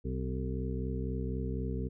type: harmonic tone with a mistuned harmonic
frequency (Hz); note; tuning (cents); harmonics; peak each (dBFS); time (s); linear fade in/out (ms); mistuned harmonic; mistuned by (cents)
64; C2; -38; 1 / 2 / 3 / 4 / 6 / 7; -35 / -38 / -40 / -41 / -43 / -43; 0.04-1.89; 20; 4; +40
effects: none